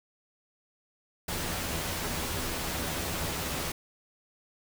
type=noise with comb filter; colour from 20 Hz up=pink; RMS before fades=-33 dBFS; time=1.28-3.72 s; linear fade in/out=5 ms; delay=12 ms; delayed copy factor=+0.55; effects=none